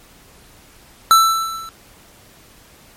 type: tone with level ramp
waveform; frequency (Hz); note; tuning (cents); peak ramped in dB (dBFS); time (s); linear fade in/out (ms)
square; 1328; E6; +12; -6 to -32; 1.11-1.69; 0
effects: pink hiss -47 dBFS RMS until 2.96 s + MP3 64 kbps